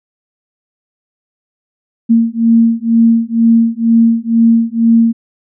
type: beating tone pair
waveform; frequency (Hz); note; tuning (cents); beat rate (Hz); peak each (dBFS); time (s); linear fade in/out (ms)
sine; 228.3 / 230.4; A#3 / A#3; -36 / -20; 2.1; -10; 2.09-5.13; 20
effects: none